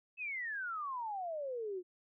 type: exponential sweep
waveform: sine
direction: down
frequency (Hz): 2637 to 349.2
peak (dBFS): -37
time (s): 0.17-1.83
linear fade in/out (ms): 50
effects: none